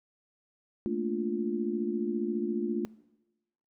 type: chord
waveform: sine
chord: Bb major seventh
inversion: third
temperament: just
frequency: 218.5 / 233.1 / 291.4 / 349.6 Hz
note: A3 / Bb3 / D4 / F4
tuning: -12 / 0 / -13 / +2 cents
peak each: -33 / -36 / -36 / -32 dBFS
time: 0.86-2.85 s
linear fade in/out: 0 ms
effects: noise-tail reverb RT60 1.0 s tail -22 dB re dry